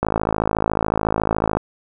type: click train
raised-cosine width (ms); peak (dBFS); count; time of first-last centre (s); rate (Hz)
1; -4; 84; 0.03-1.57; 53.9
effects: none